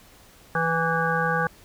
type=harmonic tone with a mistuned harmonic; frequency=164.81 Hz; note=E3; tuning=in tune; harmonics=1 / 3 / 5 / 7 / 9 / 10; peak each=-28 / -28 / -28 / -28 / -28 / -28 dBFS; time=0.55-1.47 s; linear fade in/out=2 ms; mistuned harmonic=10; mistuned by=-29 cents; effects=pink hiss -52 dBFS RMS until 1.64 s